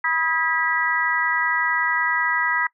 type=harmonic tone with a mistuned harmonic; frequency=325.3 Hz; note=E4; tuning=23 cents flat; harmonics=3 / 4 / 5 / 6; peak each=-26 / -26 / -25 / -22 dBFS; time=0.04-2.67 s; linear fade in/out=5 ms; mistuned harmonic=4; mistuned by=-52 cents; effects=noise-tail reverb RT60 0.1 s tail -23 dB re dry